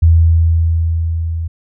sine tone with level ramp, 82.41 Hz, E2, in tune, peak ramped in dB -4 to -17 dBFS, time 0.02-1.48 s, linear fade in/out 10 ms, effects none

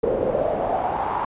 brown noise with band-pass filter sweep, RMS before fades -23 dBFS, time 0.03-1.25 s, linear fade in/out 5 ms, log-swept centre 460 to 1000 Hz, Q 5.1, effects resampled to 8000 Hz

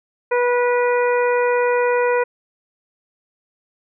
harmonic tone, 488.2 Hz, B4, 20 cents flat, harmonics 1 / 2 / 3 / 4 / 5, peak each -16 / -22 / -26 / -28 / -30 dBFS, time 0.31-2.24 s, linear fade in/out 10 ms, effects none

